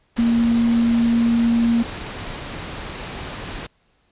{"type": "tone in noise", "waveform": "sine", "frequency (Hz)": 233.1, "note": "A#3", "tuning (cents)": 0, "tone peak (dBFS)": -14, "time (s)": [0.18, 1.83], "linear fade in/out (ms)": 10, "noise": "pink", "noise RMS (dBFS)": -31, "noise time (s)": [0.16, 3.67], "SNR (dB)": 14, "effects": ["pink hiss -63 dBFS RMS until 4.11 s", "resampled to 8000 Hz"]}